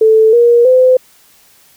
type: tone with pitch steps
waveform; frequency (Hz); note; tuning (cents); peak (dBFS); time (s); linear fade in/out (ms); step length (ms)
sine; 440 / 474.3 / 511.3; A4 / A#4 / C5; 0 / +30 / -40; -4; 0.01-0.97; 5; 320
effects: white hiss -47 dBFS RMS until 1.76 s